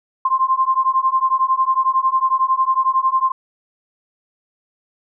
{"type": "beating tone pair", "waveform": "sine", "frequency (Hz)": [1046.5, 1057.5], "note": ["C6", "C6"], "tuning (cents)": [0, 18], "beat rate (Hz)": 11, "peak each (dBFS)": -17, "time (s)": [0.25, 3.32], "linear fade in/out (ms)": 5, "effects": []}